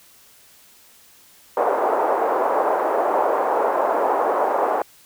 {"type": "band-pass noise", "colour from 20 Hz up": "white", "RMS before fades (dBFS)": -20, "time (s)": [1.57, 4.82], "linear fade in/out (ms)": 2, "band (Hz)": [410, 940], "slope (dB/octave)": 24, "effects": ["white hiss -51 dBFS RMS until 5.05 s"]}